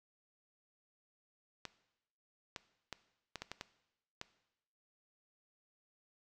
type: clicks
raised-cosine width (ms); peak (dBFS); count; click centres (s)
0.2; -24; 8; 1.653 / 2.562 / 2.927 / 3.357 / 3.42 / 3.516 / 3.611 / 4.214
effects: noise-tail reverb RT60 0.9 s tail -17 dB re dry